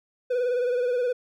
triangle tone with vibrato, 493.5 Hz, B4, 1 cent flat, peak -20 dBFS, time 0.3-1.13 s, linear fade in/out 10 ms, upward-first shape sine, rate 19 Hz, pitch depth 51 cents each way, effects none

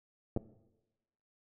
clicks, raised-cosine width 2 ms, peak -20 dBFS, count 2, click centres 0.364 / 0.373 s, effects noise-tail reverb RT60 1.0 s tail -17 dB re dry

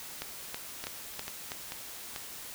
two click trains, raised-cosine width 0.2 ms, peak -20 / -18 dBFS, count 4 / 5, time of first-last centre 0.84-2.162 / 0.22-1.519 s, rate 2.27 / 3.08 Hz, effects white hiss -44 dBFS RMS until 2.54 s

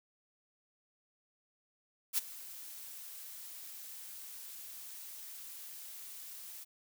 blue noise with ADSR envelope, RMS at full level -29 dBFS, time 2.13-6.65 s, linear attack 47 ms, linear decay 20 ms, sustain -19 dB, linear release 23 ms, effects none

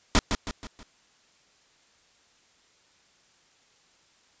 pink noise with echo, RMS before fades -18 dBFS, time 0.15-0.19 s, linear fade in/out 0 ms, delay 160 ms, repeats 4, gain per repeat -7 dB, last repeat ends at 0.83 s, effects white hiss -62 dBFS RMS until 4.4 s + resampled to 16000 Hz

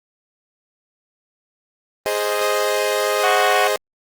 sawtooth chord, Ab major, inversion none, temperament equal, 415.3 / 523.3 / 622.3 Hz, Ab4 / C5 / Eb5, 0 / 0 / 0 cents, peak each -18 dBFS, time 2.06-3.76 s, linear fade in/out 0 ms
harmonic tone, 370 Hz, F#4, in tune, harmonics 2 / 3 / 4 / 5 / 6 / 7 / 8 / 9, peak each -19 / -23 / -25 / -27 / -29 / -30 / -31 / -32 dBFS, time 3.23-3.68 s, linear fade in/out 10 ms
effects Opus 24 kbps

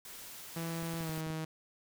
white noise, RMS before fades -48 dBFS, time 0.05-1.21 s, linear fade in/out 2 ms
sawtooth tone with pitch glide, 165.7 to 158.77 Hz, E3 to D#3, +9 to +35 cents, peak -32 dBFS, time 0.56-1.45 s, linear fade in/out 5 ms, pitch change -74 cents, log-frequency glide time 0.99-1.1 s
clicks, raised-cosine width 3 ms, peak -35 dBFS, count 7, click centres 0.829 / 0.939 / 1.008 / 1.094 / 1.178 / 1.268 / 1.303 s
effects none

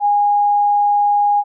sine tone, 821 Hz, G#5, 20 cents flat, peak -11 dBFS, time 0-1.44 s, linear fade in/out 50 ms, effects none

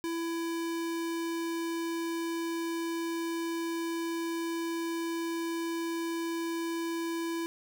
square tone, 333.3 Hz, E4, 19 cents sharp, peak -32 dBFS, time 0.04-7.46 s, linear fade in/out 0 ms, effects none

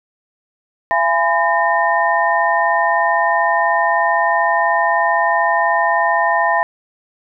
sine tone cluster, 677 / 830 / 1007 / 1823 Hz, E5 / G#5 / B5 / A#6, +46 / -1 / +33 / -39 cents, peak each -18 dBFS, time 0.91-6.63 s, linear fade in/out 0 ms, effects none

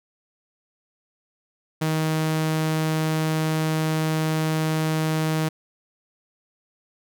sawtooth tone, 157.6 Hz, D#3, 23 cents sharp, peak -17 dBFS, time 1.81-5.49 s, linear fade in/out 10 ms, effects none

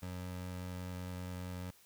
25% pulse tone, 90.5 Hz, F#2, 38 cents flat, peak -37 dBFS, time 0.02-1.71 s, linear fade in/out 10 ms, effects white hiss -64 dBFS RMS until 1.85 s

